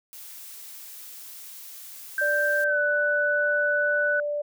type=noise; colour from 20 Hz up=blue; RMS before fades=-42 dBFS; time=0.13-2.64 s; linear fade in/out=0 ms
type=tone with pitch glide; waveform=sine; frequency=1568 to 1489.4 Hz; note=G6 to F#6; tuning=0 to +11 cents; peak=-22 dBFS; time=2.18-4.2 s; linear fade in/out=2 ms; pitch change=-89 cents; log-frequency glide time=2.64-2.78 s
type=tone; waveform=sine; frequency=587.3 Hz; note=D5; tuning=in tune; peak=-25 dBFS; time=2.21-4.42 s; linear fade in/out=10 ms
effects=none

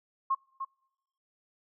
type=tone with echo; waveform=sine; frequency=1077 Hz; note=C6; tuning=50 cents sharp; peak=-24 dBFS; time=0.3-0.35 s; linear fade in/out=10 ms; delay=300 ms; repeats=1; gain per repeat=-8 dB; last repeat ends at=0.65 s; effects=noise-tail reverb RT60 0.9 s tail -26 dB re dry

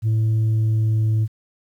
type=tone with pitch glide; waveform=sine; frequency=110.4 to 109.51 Hz; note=A2 to A2; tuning=+6 to -8 cents; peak=-13 dBFS; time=0.02-1.28 s; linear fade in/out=50 ms; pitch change=-14 cents; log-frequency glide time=0.37-1.03 s; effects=tanh soft clip ceiling -15 dBFS + 9-bit

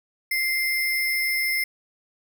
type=tone with sample-and-hold; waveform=sine; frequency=2093 Hz; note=C7; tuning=in tune; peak=-21 dBFS; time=0.31-1.64 s; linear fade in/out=5 ms; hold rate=7350 Hz; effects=none

